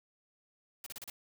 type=noise bursts; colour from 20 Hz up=white; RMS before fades=-44 dBFS; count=5; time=0.84-1.1 s; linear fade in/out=2 ms; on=24 ms; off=35 ms; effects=none